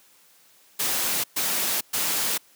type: noise bursts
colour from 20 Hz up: white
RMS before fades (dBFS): -25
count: 3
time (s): 0.79-2.38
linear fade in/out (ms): 10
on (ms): 450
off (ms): 120
effects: white hiss -57 dBFS RMS until 2.55 s + high-pass 150 Hz 12 dB/octave